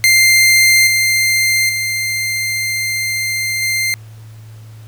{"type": "tone with level steps", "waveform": "sawtooth", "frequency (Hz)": 2095, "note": "C7", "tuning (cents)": 2, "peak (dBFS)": [-4, -8, -13, -11], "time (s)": [0.04, 3.94], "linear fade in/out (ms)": 0, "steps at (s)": [0.87, 1.69, 3.62], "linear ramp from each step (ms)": 2, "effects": ["added 110 Hz sine -33 dBFS peak until 4.87 s", "pink hiss -48 dBFS RMS until 4.87 s"]}